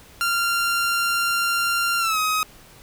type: tone with pitch glide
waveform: sawtooth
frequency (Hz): 1386 to 1263.6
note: F6 to D#6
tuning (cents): -14 to +26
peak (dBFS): -16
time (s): 0.21-2.43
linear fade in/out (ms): 0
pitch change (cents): -160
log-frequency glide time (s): 1.99-2.18
effects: pink hiss -48 dBFS RMS until 2.82 s